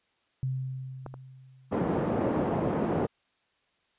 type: tone with exponential decay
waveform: sine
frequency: 130.81 Hz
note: C3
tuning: in tune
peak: -26 dBFS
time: 0.43-2.18 s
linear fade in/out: 0 ms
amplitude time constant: 380 ms
type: clicks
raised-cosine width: 1 ms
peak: -24 / -29 dBFS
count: 2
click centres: 1.063 / 1.141 s
type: band-pass noise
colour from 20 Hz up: pink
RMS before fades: -28 dBFS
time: 1.71-3.07 s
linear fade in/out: 20 ms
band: 180 to 630 Hz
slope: 12 dB/octave
effects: white hiss -71 dBFS RMS until 3.98 s + resampled to 8000 Hz